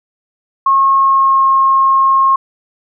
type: tone with pitch glide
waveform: sine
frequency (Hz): 1085 to 1076.3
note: C#6 to C6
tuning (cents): -37 to +49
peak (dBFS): -7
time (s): 0.66-2.36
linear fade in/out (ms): 5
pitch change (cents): -14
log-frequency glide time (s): 0.97-1.47
effects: none